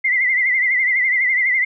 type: tone with vibrato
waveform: sine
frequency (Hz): 2044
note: C7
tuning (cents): -41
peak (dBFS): -14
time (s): 0.04-1.65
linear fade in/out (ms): 10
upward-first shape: triangle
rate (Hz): 12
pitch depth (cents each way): 95
effects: none